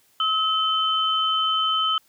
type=tone pair together; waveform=sine; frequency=1286 / 3066 Hz; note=E6 / G7; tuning=-43 / -39 cents; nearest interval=octave + minor third; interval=1504 cents; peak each=-22 dBFS; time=0.2-1.98 s; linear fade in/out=2 ms; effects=white hiss -61 dBFS RMS until 2.08 s